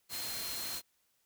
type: tone in noise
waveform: sine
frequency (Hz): 4186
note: C8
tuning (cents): 0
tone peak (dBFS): -42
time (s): 0.09-0.82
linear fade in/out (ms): 50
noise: white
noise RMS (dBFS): -40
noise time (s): 0.09-0.82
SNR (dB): -5
effects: white hiss -75 dBFS RMS until 1.25 s